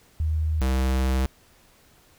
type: tone pair in turn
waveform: sine / square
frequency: 78.4 / 65.24 Hz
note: D#2 / C2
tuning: +14 / -4 cents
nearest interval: minor third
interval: 318 cents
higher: first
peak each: -21 dBFS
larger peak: neither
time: 0.2-0.61 / 0.61-1.26 s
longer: second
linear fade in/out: 0 ms
effects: pink hiss -57 dBFS RMS until 2.18 s